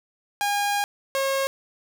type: tone pair in turn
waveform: sawtooth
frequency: 814 / 542.3 Hz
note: G#5 / C#5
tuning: -35 / -38 cents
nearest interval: perfect fifth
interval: 703 cents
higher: first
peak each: -18 dBFS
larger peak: neither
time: 0.41-0.84 / 1.15-1.47 s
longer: first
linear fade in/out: 0 ms
effects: none